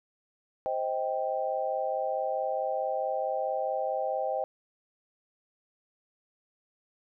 sine chord, C minor, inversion none, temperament just, 523.3 / 627.9 / 784.9 Hz, C5 / Eb5 / G5, 0 / +16 / +2 cents, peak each -32 / -32 / -32 dBFS, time 0.66-4.44 s, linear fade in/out 0 ms, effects none

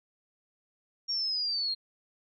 sine linear sweep, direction down, 5588 to 4186 Hz, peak -28 dBFS, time 1.08-1.75 s, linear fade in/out 20 ms, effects none

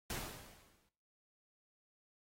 pink noise with exponential decay, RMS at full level -39 dBFS, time 0.1-0.89 s, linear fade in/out 2 ms, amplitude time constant 170 ms, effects noise-tail reverb RT60 0.6 s tail -19 dB re dry + AAC 48 kbps

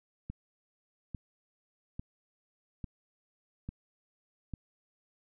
click train, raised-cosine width 5 ms, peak -26 dBFS, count 6, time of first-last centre 0.3-4.537 s, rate 1.18 Hz, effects none

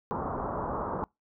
white low-pass noise, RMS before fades -33 dBFS, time 0.11-1.04 s, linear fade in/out 0 ms, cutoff 1200 Hz, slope 48 dB/octave, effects noise-tail reverb RT60 0.2 s tail -26 dB re dry

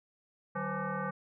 sine tone with frequency modulation, 493.9 Hz, B4, in tune, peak -32 dBFS, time 0.55-1.11 s, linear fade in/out 10 ms, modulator 342 Hz, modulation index 3.1, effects none

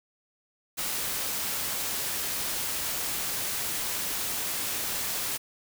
white noise, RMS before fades -31 dBFS, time 0.77-5.38 s, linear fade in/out 20 ms, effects none

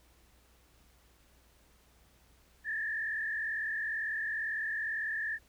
sine tone with frequency modulation, 1760 Hz, A6, in tune, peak -32 dBFS, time 2.64-5.39 s, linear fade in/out 50 ms, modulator 42.1 Hz, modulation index 1.6, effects added 60 Hz sine -65 dBFS peak until 5.48 s + pink hiss -66 dBFS RMS until 5.48 s

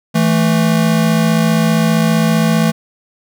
square tone pair together, 164.8 / 220 Hz, E3 / A3, 0 / 0 cents, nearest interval perfect fourth, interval 500 cents, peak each -14 dBFS, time 0.14-2.72 s, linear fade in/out 20 ms, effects none

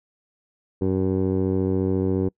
15% pulse tone with low-pass filter, 94.3 Hz, F#2, 33 cents sharp, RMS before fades -22 dBFS, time 0.81-2.29 s, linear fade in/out 10 ms, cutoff 450 Hz, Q 2.4, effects noise-tail reverb RT60 0.1 s tail -26 dB re dry

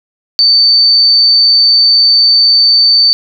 sine tone, 4558 Hz, C#8, 47 cents sharp, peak -4 dBFS, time 0.39-3.13 s, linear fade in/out 0 ms, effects none

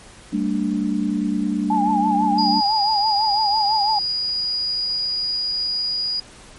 sine chord, G suspended second, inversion none, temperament equal with one note detuned, 196 / 225.8 / 293.7 Hz, G3 / A3 / D4, 0 / +45 / 0 cents, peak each -23 dBFS, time 0.32-2.61 s, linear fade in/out 20 ms
sine tone with vibrato, 841 Hz, G#5, 22 cents sharp, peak -17 dBFS, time 1.7-3.99 s, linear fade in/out 5 ms, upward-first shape triangle, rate 6 Hz, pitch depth 100 cents each way
sine tone, 4894 Hz, D#8, 29 cents flat, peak -20 dBFS, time 2.38-6.2 s, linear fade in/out 5 ms
effects pink hiss -44 dBFS RMS until 6.58 s + MP3 48 kbps

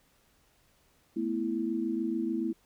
sine chord, A suspended second, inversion none, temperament equal, 220 / 246.9 / 329.6 Hz, A3 / B3 / E4, 0 / 0 / 0 cents, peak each -34 / -34 / -31 dBFS, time 1.16-2.53 s, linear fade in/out 10 ms, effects pink hiss -67 dBFS RMS until 2.65 s

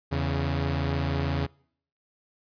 sawtooth tone pair together, 82.41 / 138.59 Hz, E2 / C#3, 0 / 0 cents, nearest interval major sixth, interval 900 cents, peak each -24 dBFS, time 0.11-1.47 s, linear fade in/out 20 ms, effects noise-tail reverb RT60 0.6 s tail -25 dB re dry + resampled to 11025 Hz

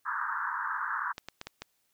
white band-pass noise, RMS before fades -33 dBFS, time 0.05-1.13 s, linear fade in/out 20 ms, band 910 to 1700 Hz, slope 96 dB/octave
clicks, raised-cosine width 0.2 ms, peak -21 dBFS, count 5, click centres 1.181 / 1.286 / 1.414 / 1.47 / 1.62 s
effects white hiss -74 dBFS RMS until 1.93 s

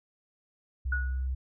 sine tone, 65.1 Hz, C2, 8 cents flat, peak -28 dBFS, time 0.85-1.35 s, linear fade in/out 10 ms
sine tone with exponential decay, 1461 Hz, F#6, 22 cents flat, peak -26 dBFS, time 0.92-1.27 s, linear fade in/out 5 ms, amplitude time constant 75 ms
effects none

